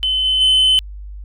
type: tone with level steps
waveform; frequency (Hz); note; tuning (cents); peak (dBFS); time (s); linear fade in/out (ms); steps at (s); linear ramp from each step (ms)
sine; 3045; F#7; +49; -14 / -12 / -7; 0.03-0.79; 0; 0.24 / 0.4; 20
effects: tanh soft clip ceiling -9 dBFS + added 50 Hz sine -29 dBFS peak until 1.24 s